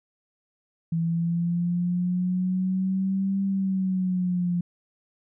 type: linear two-way sweep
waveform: sine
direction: up then down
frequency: 164.81 to 196 to 174 Hz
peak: -22 dBFS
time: 0.92-4.61 s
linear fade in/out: 5 ms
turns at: 3.43 s
effects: none